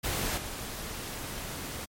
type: noise with level steps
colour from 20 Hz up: pink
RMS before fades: -31 / -38 dBFS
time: 0.03-1.86 s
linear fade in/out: 20 ms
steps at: 0.37 s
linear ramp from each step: 10 ms
effects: MP3 64 kbps